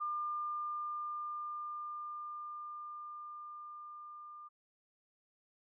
sine tone with level ramp, 1200 Hz, D6, 37 cents sharp, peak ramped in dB -34 to -48 dBFS, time 0-4.49 s, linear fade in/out 20 ms, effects none

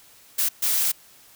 blue noise bursts at uneven times, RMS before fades -22 dBFS, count 2, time 0.38-0.49 / 0.62-0.92 s, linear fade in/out 10 ms, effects white hiss -52 dBFS RMS until 1.35 s

